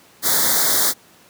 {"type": "band-stop noise", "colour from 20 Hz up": "white", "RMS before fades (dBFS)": -17, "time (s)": [0.22, 0.94], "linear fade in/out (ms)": 50, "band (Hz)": [2100, 3400], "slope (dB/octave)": 96, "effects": ["pink hiss -50 dBFS RMS until 1.29 s", "high-pass 150 Hz 12 dB/octave"]}